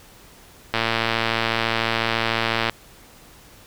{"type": "click train", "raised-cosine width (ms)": 0.3, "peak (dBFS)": -4, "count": 224, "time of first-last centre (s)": [0.74, 2.696], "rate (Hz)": 114, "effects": ["pink hiss -48 dBFS RMS until 3.66 s"]}